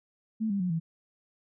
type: tone with pitch steps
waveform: sine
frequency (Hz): 220 / 199.42 / 180.77 / 163.86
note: A3 / G3 / F#3 / E3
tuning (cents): 0 / +30 / -40 / -10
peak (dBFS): -26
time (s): 0.4-0.8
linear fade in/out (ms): 20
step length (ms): 100
effects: none